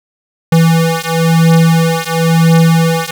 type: beating tone pair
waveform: square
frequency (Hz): 164.1 / 165.08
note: E3 / E3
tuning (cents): -8 / +3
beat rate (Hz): 0.98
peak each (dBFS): -11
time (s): 0.52-3.11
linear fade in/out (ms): 5
effects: none